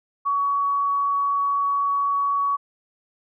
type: tone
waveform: sine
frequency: 1126 Hz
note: C#6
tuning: 27 cents sharp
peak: -19 dBFS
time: 0.25-2.57 s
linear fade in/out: 20 ms
effects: none